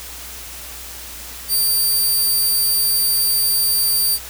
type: tone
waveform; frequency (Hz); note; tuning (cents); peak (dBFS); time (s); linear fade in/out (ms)
5% pulse; 4652; D8; -17; -8; 1.48-4.19; 50
effects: added 60 Hz sine -40 dBFS peak until 4.29 s + white hiss -34 dBFS RMS until 4.29 s